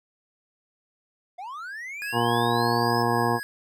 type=linear sweep; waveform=triangle; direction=up; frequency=681 to 5274 Hz; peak=-32 dBFS; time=1.38-3.03 s; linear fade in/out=10 ms
type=tone with tremolo; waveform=square; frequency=1661.2 Hz; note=G#6; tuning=in tune; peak=-31 dBFS; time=2.02-3.43 s; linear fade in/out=0 ms; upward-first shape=triangle; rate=3.6 Hz; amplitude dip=35%
type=harmonic tone; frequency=118.5 Hz; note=A#2; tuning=29 cents sharp; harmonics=1 / 2 / 3 / 4 / 6 / 7 / 8 / 9; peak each=-29 / -29 / -29 / -29 / -29 / -29 / -29 / -29 dBFS; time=2.12-3.4 s; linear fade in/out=50 ms
effects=none